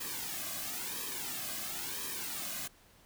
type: noise with flanger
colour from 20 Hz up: white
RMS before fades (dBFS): -39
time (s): 0-2.68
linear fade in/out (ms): 10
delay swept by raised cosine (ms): 1.4 to 2.22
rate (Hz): 0.98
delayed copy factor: -0.8
effects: pink hiss -62 dBFS RMS until 3.05 s